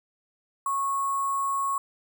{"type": "tone with sample-and-hold", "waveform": "sine", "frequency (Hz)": 1100, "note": "C#6", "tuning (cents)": -14, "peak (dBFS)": -24, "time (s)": [0.66, 1.78], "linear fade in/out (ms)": 2, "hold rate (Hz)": 8820, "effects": []}